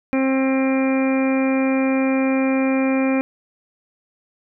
harmonic tone with a mistuned harmonic, 265.7 Hz, C4, 27 cents sharp, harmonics 1 / 2 / 3 / 4 / 5 / 6 / 7 / 8 / 9, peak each -17 / -23 / -31 / -34 / -35 / -37 / -37 / -38 / -29 dBFS, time 0.13-3.21 s, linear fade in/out 0 ms, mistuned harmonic 8, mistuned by -22 cents, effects none

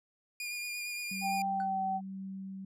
sawtooth tone with vibrato, 2427 Hz, D#7, 44 cents flat, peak -33 dBFS, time 0.4-1.42 s, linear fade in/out 2 ms, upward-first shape sine, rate 8.7 Hz, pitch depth 20 cents each way
sine tone with tremolo, 192.3 Hz, G3, 33 cents flat, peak -38 dBFS, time 1.11-2.65 s, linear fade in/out 5 ms, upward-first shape triangle, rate 1.1 Hz, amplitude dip 25%
sine tone with pitch glide, 784 to 764.8 Hz, G5 to G5, 0 to -43 cents, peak -30 dBFS, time 1.21-2.01 s, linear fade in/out 50 ms, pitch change -43 cents, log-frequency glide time 1.46-1.81 s
triangle tone with exponential decay, 1500 Hz, F#6, 23 cents sharp, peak -38 dBFS, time 1.6-1.71 s, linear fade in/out 1 ms, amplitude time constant 22 ms
effects resampled to 32000 Hz

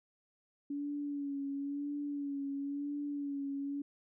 sine tone with vibrato, 283.8 Hz, C#4, 41 cents sharp, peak -35 dBFS, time 0.7-3.82 s, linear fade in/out 5 ms, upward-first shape sine, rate 0.98 Hz, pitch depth 36 cents each way, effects none

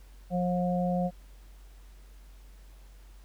harmonic tone, 178.8 Hz, F3, 41 cents sharp, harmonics 1 / 3 / 4, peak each -27 / -32 / -33 dBFS, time 0.3-1.11 s, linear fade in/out 50 ms, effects added 47 Hz sine -48 dBFS peak until 3.24 s + pink hiss -62 dBFS RMS until 3.24 s

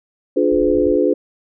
sine chord, D diminished seventh, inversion none, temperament just, 293.7 / 352.4 / 422.9 / 507.5 Hz, D4 / F4 / Ab4 / Cb5, 0 / +16 / +31 / +47 cents, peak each -18 dBFS, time 0.36-1.14 s, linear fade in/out 10 ms
pink low-pass noise, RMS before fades -33 dBFS, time 0.51-0.97 s, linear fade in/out 20 ms, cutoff 110 Hz, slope 24 dB/octave
effects none

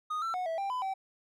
triangle tone with pitch steps, 1240 / 1340 / 732 / 654 / 789 / 1005 / 770 Hz, D#6 / E6 / F#5 / E5 / G5 / B5 / G5, -6 / +28 / -19 / -14 / +11 / +30 / -31 cents, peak -29 dBFS, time 0.1-0.94 s, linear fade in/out 10 ms, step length 120 ms, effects none

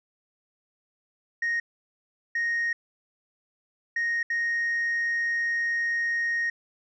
sine tone bursts at uneven times, 1864.7 Hz, A#6, in tune, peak -22 dBFS, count 4, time 1.42-1.6 / 2.35-2.73 / 3.96-4.23 / 4.3-6.5 s, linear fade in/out 5 ms, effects tanh soft clip ceiling -22 dBFS

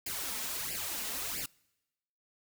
white noise with flanger, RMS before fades -37 dBFS, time 0.06-1.46 s, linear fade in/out 5 ms, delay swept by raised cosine 0.4 to 4.7 ms, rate 1.5 Hz, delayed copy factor +0.9, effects noise-tail reverb RT60 1.0 s tail -26 dB re dry

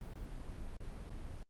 brown noise with dropouts, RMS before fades -45 dBFS, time 0.01-1.43 s, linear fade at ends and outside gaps 1 ms, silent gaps 0.136-0.155 / 0.768-0.804 / 1.095-1.104 s, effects Opus 32 kbps

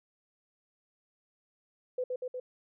sine tone with echo, 504 Hz, B4, 35 cents sharp, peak -29 dBFS, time 1.98-2.04 s, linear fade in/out 5 ms, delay 120 ms, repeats 3, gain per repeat -2 dB, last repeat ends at 2.4 s, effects none

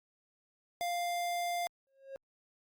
square tone, 698.5 Hz, F5, in tune, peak -33 dBFS, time 0.81-1.67 s, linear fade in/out 0 ms
triangle tone with exponential growth, 541 Hz, C#5, 42 cents flat, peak -36 dBFS, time 1.87-2.16 s, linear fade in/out 0 ms, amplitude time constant 61 ms
effects Opus 48 kbps

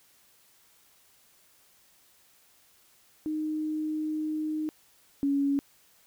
sine tone pair in turn, 308.9 / 280.2 Hz, D#4 / C#4, -12 / +19 cents, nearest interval major second, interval 169 cents, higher first, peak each -28 / -23 dBFS, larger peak second, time 3.26-4.69 / 5.23-5.59 s, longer first, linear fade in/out 0 ms, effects white hiss -62 dBFS RMS until 6.06 s

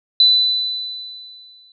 sine tone with exponential decay, 3994 Hz, B7, 19 cents sharp, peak -7 dBFS, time 0.2-1.72 s, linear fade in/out 2 ms, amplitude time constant 330 ms, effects none

